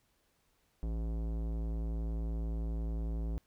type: tone with tanh clipping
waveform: sine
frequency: 55.6 Hz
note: A1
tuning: 19 cents sharp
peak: -35 dBFS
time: 0.83-3.38 s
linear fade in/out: 0 ms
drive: 18 dB
effects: pink hiss -74 dBFS RMS until 3.46 s